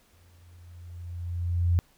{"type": "tone with exponential growth", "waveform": "sine", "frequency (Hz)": 86.9, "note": "F2", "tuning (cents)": -8, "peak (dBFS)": -18, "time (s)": [0.13, 1.79], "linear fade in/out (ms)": 0, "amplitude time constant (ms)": 360, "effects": ["pink hiss -63 dBFS RMS until 1.97 s"]}